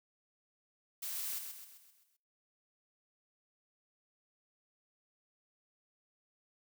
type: noise with echo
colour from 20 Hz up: blue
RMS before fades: -40 dBFS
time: 1.02-1.39 s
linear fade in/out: 10 ms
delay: 130 ms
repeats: 6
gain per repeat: -6 dB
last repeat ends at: 2.17 s
effects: noise-tail reverb RT60 0.7 s tail -25 dB re dry